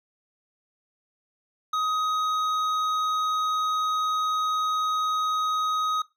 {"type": "tone with hard clipping", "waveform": "sine", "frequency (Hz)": 1258, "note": "D#6", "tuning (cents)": 19, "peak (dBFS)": -25, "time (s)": [1.73, 6.02], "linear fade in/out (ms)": 5, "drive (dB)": 8, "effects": ["noise-tail reverb RT60 0.2 s tail -17 dB re dry"]}